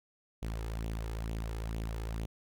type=tone with flanger; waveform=sawtooth; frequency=55.4 Hz; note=A1; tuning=13 cents sharp; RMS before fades=-37 dBFS; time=0.42-2.26 s; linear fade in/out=10 ms; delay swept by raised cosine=0.3 to 2.4 ms; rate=2.2 Hz; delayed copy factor=+0.55; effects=none